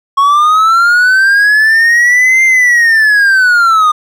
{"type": "linear two-way sweep", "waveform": "triangle", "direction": "up then down", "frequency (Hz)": [1096, 2100, 1210], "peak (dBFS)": -3, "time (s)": [0.17, 3.92], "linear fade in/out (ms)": 10, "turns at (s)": 2.44, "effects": []}